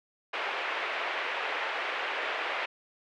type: band-pass noise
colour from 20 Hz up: white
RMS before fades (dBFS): -33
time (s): 0.33-2.66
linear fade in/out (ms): 10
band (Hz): 430 to 2600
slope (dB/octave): 24
effects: none